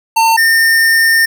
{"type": "tone pair in turn", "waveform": "square", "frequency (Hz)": [903, 1814.9], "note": ["A5", "A#6"], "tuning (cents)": [45, -47], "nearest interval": "octave", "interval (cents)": 1208, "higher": "second", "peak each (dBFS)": -8, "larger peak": "neither", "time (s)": [[0.16, 0.37], [0.37, 1.26]], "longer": "second", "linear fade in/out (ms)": 10, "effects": []}